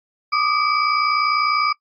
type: tone cluster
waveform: sine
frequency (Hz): 1173 / 1233 / 2303 / 4911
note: D6 / D#6 / D7 / D#8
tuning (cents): -2 / -16 / -34 / -23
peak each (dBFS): -21 / -20 / -23 / -26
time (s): 0.32-1.73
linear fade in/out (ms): 10
effects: noise-tail reverb RT60 0.1 s tail -22 dB re dry + AAC 48 kbps